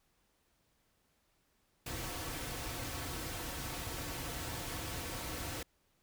pink noise with comb filter, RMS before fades -41 dBFS, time 1.86-5.63 s, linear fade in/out 5 ms, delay 4.9 ms, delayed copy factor -0.55, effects pink hiss -75 dBFS RMS until 6.02 s

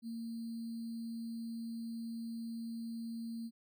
sine tone with sample-and-hold, 229.5 Hz, A#3, 27 cents flat, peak -39 dBFS, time 0.02-3.51 s, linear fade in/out 50 ms, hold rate 4410 Hz, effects none

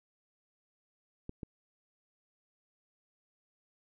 clicks, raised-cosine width 3 ms, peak -27 dBFS, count 2, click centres 1.294 / 1.432 s, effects none

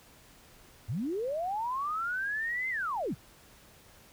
sine linear two-way sweep, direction up then down, 84.6 to 2093 to 84.6 Hz, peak -30 dBFS, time 0.88-3.15 s, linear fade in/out 20 ms, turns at 2.69 s, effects pink hiss -57 dBFS RMS until 4.12 s

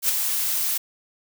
blue noise with ADSR envelope, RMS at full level -18 dBFS, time 0.02-0.78 s, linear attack 70 ms, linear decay 9 ms, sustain -6 dB, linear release 9 ms, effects none

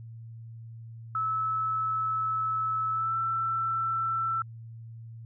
sine tone with pitch glide, 1303 to 1334.2 Hz, E6 to E6, -20 to +20 cents, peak -26 dBFS, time 1.15-4.42 s, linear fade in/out 2 ms, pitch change +40 cents, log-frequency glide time 2.91-3.17 s, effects added 114 Hz sine -41 dBFS peak until 5.25 s

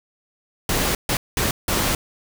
pink noise bursts at uneven times, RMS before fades -21 dBFS, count 4, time 0.69-0.95 / 1.09-1.17 / 1.37-1.51 / 1.68-1.95 s, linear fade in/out 2 ms, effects none

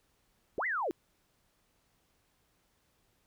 sine linear two-way sweep, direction up then down, 286.2 to 2100 to 286.2 Hz, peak -30 dBFS, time 0.58-0.91 s, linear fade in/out 0 ms, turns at 0.66 s, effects pink hiss -73 dBFS RMS until 3.26 s

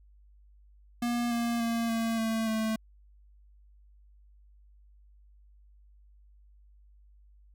square tone with pitch steps, 238.8 / 235 / 231.2 / 227.5 / 223.8 / 220.2 Hz, A#3 / A#3 / A#3 / A#3 / A3 / A3, +42 / +14 / -14 / -42 / +30 / +2 cents, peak -28 dBFS, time 1.02-2.76 s, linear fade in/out 5 ms, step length 290 ms, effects added 50 Hz sine -55 dBFS peak until 7.54 s

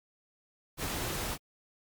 pink noise, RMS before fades -35 dBFS, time 0.77-1.38 s, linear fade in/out 50 ms, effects Opus 48 kbps

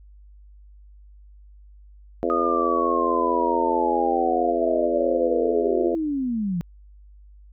harmonic tone, 84.6 Hz, E2, 45 cents sharp, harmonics 3 / 4 / 5 / 6 / 7 / 8, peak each -30 / -26 / -27 / -27 / -30 / -30 dBFS, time 2.23-5.95 s, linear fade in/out 0 ms
sine linear sweep, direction down, 1244.5 to 164.4 Hz, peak -22 dBFS, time 2.3-6.61 s, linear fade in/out 0 ms
effects added 50 Hz sine -45 dBFS peak until 7.52 s

